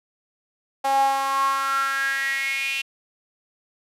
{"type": "tone with high-pass filter sweep", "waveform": "sawtooth", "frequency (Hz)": 272, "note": "C#4", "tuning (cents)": -33, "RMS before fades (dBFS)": -23, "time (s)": [0.84, 2.82], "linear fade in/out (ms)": 10, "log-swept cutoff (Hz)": [730, 2700], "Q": 8.7, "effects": ["resampled to 32000 Hz"]}